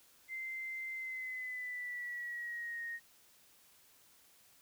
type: tone with pitch glide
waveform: sine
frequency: 2079 to 1862.9 Hz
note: C7 to A#6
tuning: -12 to -2 cents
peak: -39 dBFS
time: 0.28-3 s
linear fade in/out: 50 ms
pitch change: -190 cents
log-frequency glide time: 0.93-2.83 s
effects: white hiss -65 dBFS RMS until 4.61 s